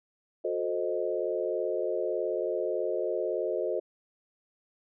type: chord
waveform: sine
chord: F# diminished seventh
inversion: none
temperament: equal with one note detuned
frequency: 361.8 / 440 / 523.3 / 622.3 Hz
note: F#4 / A4 / C5 / Eb5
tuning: -39 / 0 / 0 / 0 cents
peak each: -33 dBFS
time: 0.44-3.8 s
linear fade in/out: 10 ms
effects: none